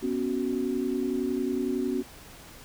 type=chord; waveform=sine; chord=B suspended second; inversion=none; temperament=just; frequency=246.9 / 277.8 / 370.4 Hz; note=B3 / C#4 / F#4; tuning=0 / +4 / +2 cents; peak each=-30 dBFS; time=0.02-2.03 s; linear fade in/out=20 ms; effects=pink hiss -48 dBFS RMS until 2.64 s